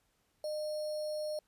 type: tone with sample-and-hold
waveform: sine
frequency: 609 Hz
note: D#5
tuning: 37 cents flat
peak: -34 dBFS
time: 0.44-1.39 s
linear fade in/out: 2 ms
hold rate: 4900 Hz
effects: pink hiss -75 dBFS RMS until 1.47 s + resampled to 32000 Hz